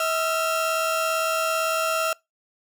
30% pulse tone pair together, 644.6 / 1367 Hz, E5 / F6, -39 / -37 cents, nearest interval octave + minor second, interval 1302 cents, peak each -22 dBFS, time 0-2.13 s, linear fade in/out 2 ms, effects noise-tail reverb RT60 0.2 s tail -24 dB re dry

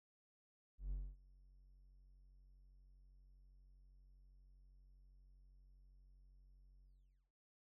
triangle tone with ADSR envelope, 46.25 Hz, F#1, in tune, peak -37 dBFS, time 0.78-7.32 s, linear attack 130 ms, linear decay 250 ms, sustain -24 dB, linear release 480 ms, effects none

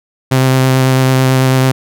sawtooth tone with vibrato, 130.81 Hz, C3, in tune, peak -4 dBFS, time 0.31-1.72 s, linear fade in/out 10 ms, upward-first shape sine, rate 9.1 Hz, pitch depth 13 cents each way, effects none

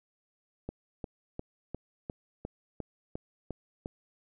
click train, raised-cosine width 2 ms, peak -23 dBFS, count 10, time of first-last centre 0.69-3.859 s, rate 2.84 Hz, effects none

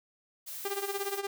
blue noise, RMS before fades -41 dBFS, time 0.46-1.2 s, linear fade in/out 20 ms
sawtooth tone with tremolo, 398.1 Hz, G4, 27 cents sharp, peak -26 dBFS, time 0.65-1.27 s, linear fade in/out 2 ms, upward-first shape sine, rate 17 Hz, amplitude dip 80%
effects none

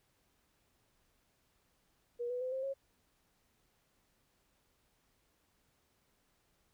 sine tone with pitch steps, 479.4 / 494.9 / 510.8 / 527.3 / 544.4 Hz, A#4 / B4 / C5 / C5 / C#5, +48 / +4 / -42 / +13 / -31 cents, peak -35 dBFS, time 2.19-2.74 s, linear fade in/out 20 ms, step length 110 ms, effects pink hiss -75 dBFS RMS until 6.73 s

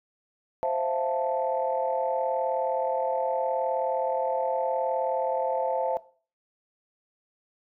sine chord, F major seventh, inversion second, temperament equal, 523.3 / 659.3 / 698.5 / 880 Hz, C5 / E5 / F5 / A5, 0 / 0 / 0 / 0 cents, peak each -28 / -28 / -33 / -29 dBFS, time 0.63-5.97 s, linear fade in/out 0 ms, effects noise-tail reverb RT60 0.4 s tail -18 dB re dry + tanh soft clip ceiling -14 dBFS

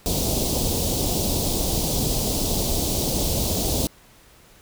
pink band-stop noise, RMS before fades -23 dBFS, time 0.06-3.87 s, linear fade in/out 0 ms, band 740 to 3600 Hz, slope 24 dB/octave, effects pink hiss -52 dBFS RMS until 4.61 s

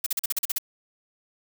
blue noise bursts, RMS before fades -25 dBFS, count 9, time 0.04-0.584 s, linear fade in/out 5 ms, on 24 ms, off 41 ms, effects none

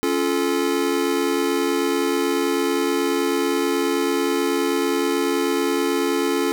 square chord, Db augmented, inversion none, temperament just, 277.2 / 346.5 / 433.1 Hz, Db4 / F4 / A4, 0 / -14 / -27 cents, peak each -24 dBFS, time 0.03-6.52 s, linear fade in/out 0 ms, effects none

